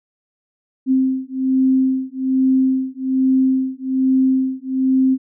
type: beating tone pair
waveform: sine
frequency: 261.6 / 262.8 Hz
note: C4 / C4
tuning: 0 / +8 cents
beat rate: 1.2 Hz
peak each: -17 dBFS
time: 0.86-5.18 s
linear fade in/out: 50 ms
effects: none